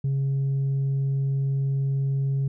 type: tone with tanh clipping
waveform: sine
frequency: 136.8 Hz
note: C#3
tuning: 23 cents flat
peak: -22 dBFS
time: 0.04-2.48 s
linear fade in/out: 5 ms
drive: 1 dB
effects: none